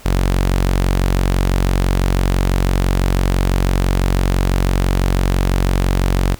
sawtooth tone, 46 Hz, F#1, 9 cents flat, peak -9 dBFS, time 0.05-6.35 s, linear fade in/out 10 ms, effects pink hiss -42 dBFS RMS until 6.39 s

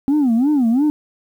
sine tone with vibrato, 261.6 Hz, C4, in tune, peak -10 dBFS, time 0.08-0.9 s, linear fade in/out 0 ms, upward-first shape sine, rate 2.9 Hz, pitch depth 260 cents each way, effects tanh soft clip ceiling -11 dBFS + 8-bit

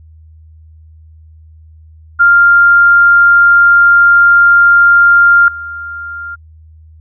sine tone with level steps, 1396.9 Hz, F6, in tune, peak -3 / -21 dBFS, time 2.19-6.36 s, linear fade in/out 20 ms, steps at 5.48 s, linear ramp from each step 2 ms, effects added 79 Hz sine -36 dBFS peak until 7 s

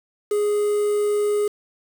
triangle tone with quantisation, 415.3 Hz, G#4, in tune, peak -16 dBFS, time 0.31-1.48 s, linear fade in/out 5 ms, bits 6, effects none

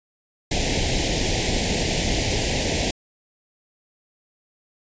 pink band-stop noise, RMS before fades -22 dBFS, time 0.51-2.91 s, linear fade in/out 5 ms, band 820 to 1900 Hz, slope 48 dB/octave, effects resampled to 16000 Hz

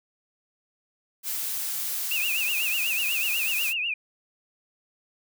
blue noise, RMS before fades -30 dBFS, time 1.23-3.74 s, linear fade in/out 50 ms
sine tone with vibrato, 2637 Hz, E7, in tune, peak -25 dBFS, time 2.11-3.94 s, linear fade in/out 5 ms, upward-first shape triangle, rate 8.1 Hz, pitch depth 160 cents each way
effects none

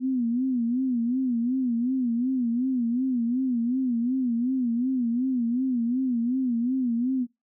sine tone with vibrato, 246.9 Hz, B3, in tune, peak -22 dBFS, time 0-7.27 s, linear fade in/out 50 ms, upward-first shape sine, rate 2.7 Hz, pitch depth 120 cents each way, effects noise-tail reverb RT60 0.2 s tail -21 dB re dry

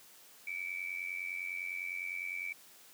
sine tone with amplitude modulation, 2302 Hz, D7, 35 cents flat, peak -33 dBFS, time 0.47-2.53 s, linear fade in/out 5 ms, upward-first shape sine, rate 89.9 Hz, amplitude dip 80%, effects white hiss -58 dBFS RMS until 2.93 s + high-pass 150 Hz 12 dB/octave

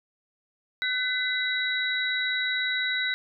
sine tone cluster, 1511 / 2015 / 3881 Hz, F#6 / B6 / B7, +36 / +34 / -31 cents, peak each -29 dBFS, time 0.82-3.14 s, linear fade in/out 0 ms, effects none

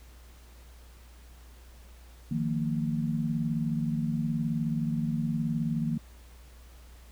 sine chord, Eb suspended second, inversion none, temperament equal with one note detuned, 155.56 / 174.61 / 229.3 Hz, Eb3 / F3 / Bb3, 0 / 0 / -28 cents, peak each -30 / -34 / -30 dBFS, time 2.31-5.98 s, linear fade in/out 5 ms, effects added 60 Hz sine -49 dBFS peak until 7.11 s + pink hiss -58 dBFS RMS until 7.11 s

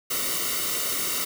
white noise with comb filter, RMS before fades -27 dBFS, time 0.1-1.25 s, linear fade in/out 10 ms, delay 1.2 ms, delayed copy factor -0.75, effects none

